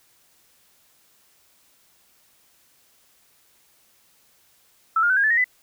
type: tone with pitch steps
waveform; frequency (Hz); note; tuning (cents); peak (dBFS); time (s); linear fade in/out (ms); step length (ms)
sine; 1320 / 1414.7 / 1516.3 / 1625.1 / 1741.8 / 1866.8 / 2001; E6 / F6 / F#6 / G#6 / A6 / A#6 / B6; +2 / +22 / +42 / -38 / -18 / +2 / +22; -16; 4.96-5.443; 5; 69
effects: white hiss -60 dBFS RMS until 5.62 s